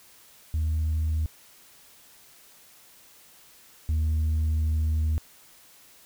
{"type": "tone pair in turn", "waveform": "sine", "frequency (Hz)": [78.5, 78.23], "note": ["D#2", "D#2"], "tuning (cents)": [16, 10], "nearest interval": "unison", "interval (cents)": 6, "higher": "first", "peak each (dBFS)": [-21, -19], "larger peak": "second", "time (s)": [[0.54, 1.26], [3.89, 5.18]], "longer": "second", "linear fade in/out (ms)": 0, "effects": ["tanh soft clip ceiling -21 dBFS", "white hiss -54 dBFS RMS until 6.05 s"]}